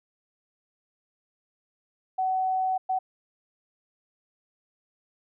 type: tone bursts at uneven times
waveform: sine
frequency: 752 Hz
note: F#5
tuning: 28 cents sharp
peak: -23 dBFS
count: 2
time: 2.18-2.78 / 2.89-2.99 s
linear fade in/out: 10 ms
effects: none